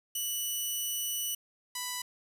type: tone pair in turn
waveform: 5% pulse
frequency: 2960 / 990.6 Hz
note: F#7 / B5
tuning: 0 / +5 cents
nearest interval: octave + perfect fifth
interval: 1895 cents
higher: first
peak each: -22 dBFS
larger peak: neither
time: 0.15-1.35 / 1.75-2.02 s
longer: first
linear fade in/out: 5 ms
effects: resampled to 32000 Hz + 9-bit